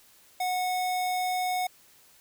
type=tone; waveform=square; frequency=733 Hz; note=F#5; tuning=16 cents flat; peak=-27 dBFS; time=0.4-1.67 s; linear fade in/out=5 ms; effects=white hiss -58 dBFS RMS until 2.2 s